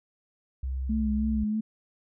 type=tone; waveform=sine; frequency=65.41 Hz; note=C2; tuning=in tune; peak=-28 dBFS; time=0.63-1.44 s; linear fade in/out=5 ms
type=tone with vibrato; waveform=sine; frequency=215.6 Hz; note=A3; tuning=35 cents flat; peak=-25 dBFS; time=0.89-1.61 s; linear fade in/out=10 ms; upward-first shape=sine; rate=3.1 Hz; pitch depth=35 cents each way
effects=none